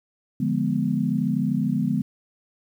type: chord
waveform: sine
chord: D diminished seventh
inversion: none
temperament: equal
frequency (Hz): 146.83 / 174.61 / 207.7 / 246.9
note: D3 / F3 / Ab3 / Cb4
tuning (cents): 0 / 0 / 0 / 0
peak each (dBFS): -27 / -27 / -25 / -25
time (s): 0.4-2.02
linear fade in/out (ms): 5
effects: 9-bit